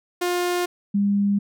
sawtooth / sine tone pair in turn, 354.6 / 201.6 Hz, F4 / G3, +26 / +49 cents, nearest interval minor seventh, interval 977 cents, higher first, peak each -17 dBFS, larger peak neither, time 0.21-0.66 / 0.94-1.39 s, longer neither, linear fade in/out 10 ms, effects none

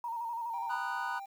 sine tone with vibrato, 932.3 Hz, A#5, in tune, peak -34 dBFS, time 0.04-0.76 s, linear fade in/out 2 ms, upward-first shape square, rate 12 Hz, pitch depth 38 cents each way
triangle tone, 788 Hz, G5, 9 cents sharp, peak -39 dBFS, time 0.53-1.26 s, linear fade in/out 10 ms
triangle chord, B major seventh, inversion third, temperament just, 926 / 987.8 / 1234.7 / 1481.6 Hz, A#5 / B5 / D#6 / F#6, -12 / 0 / -14 / +2 cents, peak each -37 / -37 / -40 / -36 dBFS, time 0.69-1.2 s, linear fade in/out 20 ms
effects 10-bit

